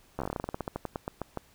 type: slowing click train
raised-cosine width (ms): 1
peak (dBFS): -18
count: 21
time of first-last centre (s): 0.19-1.373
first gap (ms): 13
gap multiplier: 1.14
effects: pink hiss -61 dBFS RMS until 1.54 s